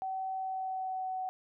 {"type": "tone with pitch glide", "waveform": "sine", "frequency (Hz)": [761, 749.2], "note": ["F#5", "F#5"], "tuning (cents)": [48, 21], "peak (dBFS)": -33, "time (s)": [0.02, 1.29], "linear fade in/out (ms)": 0, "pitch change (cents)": -27, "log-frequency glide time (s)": [0.35, 1.18], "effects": []}